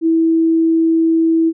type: tone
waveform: sine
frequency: 326.6 Hz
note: E4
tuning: 16 cents flat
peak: -10 dBFS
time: 0.01-1.53 s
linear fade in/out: 50 ms
effects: none